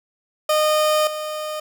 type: tone with level steps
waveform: 30% pulse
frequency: 613 Hz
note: D#5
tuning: 26 cents flat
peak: -13 / -23 dBFS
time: 0.49-1.6 s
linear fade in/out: 5 ms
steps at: 1.07 s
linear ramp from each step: 2 ms
effects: none